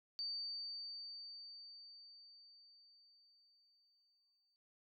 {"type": "tone with exponential decay", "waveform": "sine", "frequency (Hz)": 4600, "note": "D8", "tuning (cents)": -37, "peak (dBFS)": -39, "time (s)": [0.19, 4.56], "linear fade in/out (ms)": 0, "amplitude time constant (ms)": 950, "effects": []}